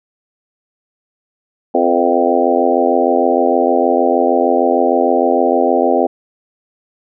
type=harmonic tone with a mistuned harmonic; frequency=86.5 Hz; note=F2; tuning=16 cents flat; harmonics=3 / 4 / 5 / 6 / 7 / 8 / 9; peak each=-18 / -18 / -18 / -18 / -18 / -18 / -18 dBFS; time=1.74-6.07 s; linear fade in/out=10 ms; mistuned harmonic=6; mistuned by=-33 cents; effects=none